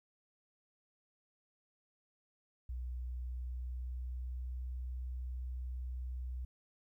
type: tone with pitch glide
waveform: sine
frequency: 61.74 to 62.71 Hz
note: B1 to B1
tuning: 0 to +27 cents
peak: -37 dBFS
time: 2.69-6.45 s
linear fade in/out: 5 ms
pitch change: +27 cents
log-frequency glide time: 2.98-4.67 s
effects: tanh soft clip ceiling -34 dBFS + 13-bit